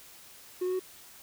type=tone with pitch steps; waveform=triangle; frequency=363.5 / 367.5 / 371.6 Hz; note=F#4 / F#4 / F#4; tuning=-31 / -12 / +7 cents; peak=-25 dBFS; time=0.61-0.796 s; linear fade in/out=10 ms; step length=62 ms; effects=tanh soft clip ceiling -21 dBFS + white hiss -52 dBFS RMS until 1.22 s